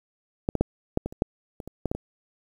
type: clicks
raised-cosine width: 2 ms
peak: -10 / -11 / -7 / -8 / -16 / -27 / -7 / -22 / -24 / -12 / -13 / -18 dBFS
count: 12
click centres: 0.489 / 0.553 / 0.61 / 0.974 / 1.06 / 1.125 / 1.221 / 1.602 / 1.676 / 1.857 / 1.915 / 1.95 s
effects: 8-bit